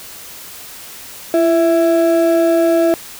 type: ring-modulated tone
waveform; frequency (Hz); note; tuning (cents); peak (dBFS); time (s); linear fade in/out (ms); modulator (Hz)
triangle; 498; B4; +14; -5; 1.34-2.94; 0; 161
effects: white hiss -34 dBFS RMS until 3.19 s